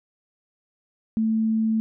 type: tone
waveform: sine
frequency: 221.3 Hz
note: A3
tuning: 10 cents sharp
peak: -19 dBFS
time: 1.17-1.8 s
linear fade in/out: 0 ms
effects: none